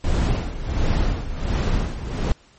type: noise with tremolo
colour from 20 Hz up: brown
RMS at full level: -18 dBFS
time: 0.04-2.32 s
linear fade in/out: 2 ms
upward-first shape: sine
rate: 1.4 Hz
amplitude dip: 75%
effects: pink hiss -54 dBFS RMS until 2.58 s + MP3 32 kbps